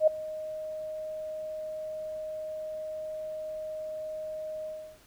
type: tone with ADSR envelope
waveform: sine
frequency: 622.3 Hz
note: D#5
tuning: in tune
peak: -15 dBFS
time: 0-4.99 s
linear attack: 73 ms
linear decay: 6 ms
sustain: -19 dB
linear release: 330 ms
effects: pink hiss -59 dBFS RMS until 5.06 s